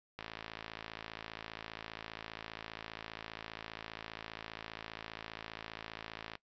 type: click train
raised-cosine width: 0.3 ms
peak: -26 dBFS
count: 340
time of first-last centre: 0.19-6.354 s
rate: 55 Hz
effects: noise-tail reverb RT60 0.1 s tail -20 dB re dry + resampled to 16000 Hz